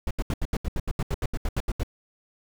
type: noise bursts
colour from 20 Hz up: brown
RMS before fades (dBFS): -25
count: 16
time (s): 0.07-1.833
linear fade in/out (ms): 2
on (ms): 38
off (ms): 77
effects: none